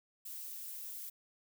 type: noise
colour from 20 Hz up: violet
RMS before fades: -45 dBFS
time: 0.25-1.1 s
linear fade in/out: 10 ms
effects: none